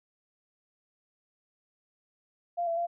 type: tone with pitch steps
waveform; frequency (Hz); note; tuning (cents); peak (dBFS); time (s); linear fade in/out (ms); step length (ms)
sine; 694 / 671 / 688; F5 / E5 / F5; -11 / +31 / -26; -27; 2.57-2.87; 20; 100
effects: none